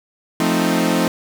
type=chord; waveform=sawtooth; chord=F dominant seventh; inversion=none; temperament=equal; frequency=174.61 / 220 / 261.6 / 311.1 Hz; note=F3 / A3 / C4 / Eb4; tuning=0 / 0 / 0 / 0 cents; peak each=-17 dBFS; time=0.4-1.08 s; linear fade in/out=2 ms; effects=none